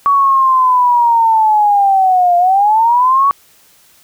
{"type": "linear two-way sweep", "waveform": "sine", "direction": "down then up", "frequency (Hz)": [1133, 695, 1133], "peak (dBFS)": -7, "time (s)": [0.06, 3.31], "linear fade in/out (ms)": 0, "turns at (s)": 2.37, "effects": ["white hiss -48 dBFS RMS until 4.03 s"]}